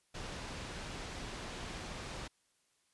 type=low-pass noise; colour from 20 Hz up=pink; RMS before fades=-44 dBFS; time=0.14-2.28 s; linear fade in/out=10 ms; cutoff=6200 Hz; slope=12 dB/octave; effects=white hiss -75 dBFS RMS until 2.93 s + resampled to 24000 Hz